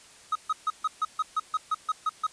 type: tone bursts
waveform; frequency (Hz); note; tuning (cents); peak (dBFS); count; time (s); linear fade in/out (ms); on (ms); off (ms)
triangle; 1266; D#6; +30; -21; 12; 0.32-2.268; 5; 34; 140
effects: white hiss -52 dBFS RMS until 2.32 s + resampled to 22050 Hz